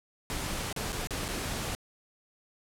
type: noise with dropouts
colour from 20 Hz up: pink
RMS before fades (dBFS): -34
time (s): 0.3-1.75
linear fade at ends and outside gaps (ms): 0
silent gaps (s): 0.727-0.763 / 0.922-0.928 / 1.071-1.107 / 1.281-1.287
effects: low-pass 12000 Hz 12 dB/octave